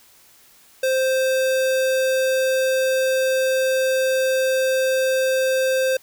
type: tone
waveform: square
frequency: 523.3 Hz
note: C5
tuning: in tune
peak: -18 dBFS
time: 0.83-5.97 s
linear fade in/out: 5 ms
effects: white hiss -52 dBFS RMS until 6.02 s